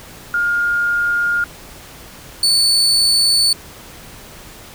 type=tone pair in turn; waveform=sine / 35% pulse; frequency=1416 / 4472 Hz; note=F6 / C#8; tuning=+23 / +14 cents; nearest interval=octave + minor sixth; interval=1991 cents; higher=second; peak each=-14 / -10 dBFS; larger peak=second; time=0.34-1.44 / 2.43-3.53 s; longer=neither; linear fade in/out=2 ms; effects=pink hiss -38 dBFS RMS until 4.74 s